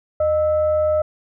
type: tone with frequency modulation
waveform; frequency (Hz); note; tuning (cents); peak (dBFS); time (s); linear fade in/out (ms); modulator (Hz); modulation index
sine; 614; D#5; -23; -15; 0.2-1.02; 5; 696; 0.32
effects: none